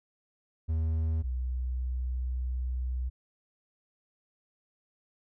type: tone pair in turn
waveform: triangle / sine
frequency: 79.9 / 62.72 Hz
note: D#2 / B1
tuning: +47 / +27 cents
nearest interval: major third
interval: 420 cents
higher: first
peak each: -24 / -29 dBFS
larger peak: first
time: 0.68-1.23 / 1.23-3.1 s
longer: second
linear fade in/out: 20 ms
effects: none